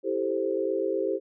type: chord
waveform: sine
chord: A minor seventh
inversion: second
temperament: equal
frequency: 329.6 / 392 / 440 / 523.3 Hz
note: E4 / G4 / A4 / C5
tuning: 0 / 0 / 0 / 0 cents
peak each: -32 / -28 / -32 / -30 dBFS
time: 0.03-1.2 s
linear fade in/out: 50 ms
effects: none